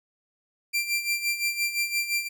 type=tone with tremolo; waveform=sawtooth; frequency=2364 Hz; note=D7; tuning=11 cents sharp; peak=-19 dBFS; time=0.73-2.29 s; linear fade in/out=20 ms; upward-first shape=sine; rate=5.8 Hz; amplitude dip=70%; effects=none